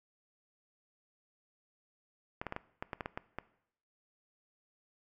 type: clicks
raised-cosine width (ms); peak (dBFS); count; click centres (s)
0.5; -22; 10; 2.415 / 2.467 / 2.524 / 2.564 / 2.825 / 2.932 / 3.008 / 3.059 / 3.175 / 3.386
effects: noise-tail reverb RT60 0.7 s tail -19 dB re dry